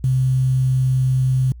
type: tone with quantisation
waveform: sine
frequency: 129.9 Hz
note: C3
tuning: 12 cents flat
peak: -14 dBFS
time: 0.04-1.52 s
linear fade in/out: 2 ms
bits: 7
effects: added 60 Hz sine -35 dBFS peak until 1.6 s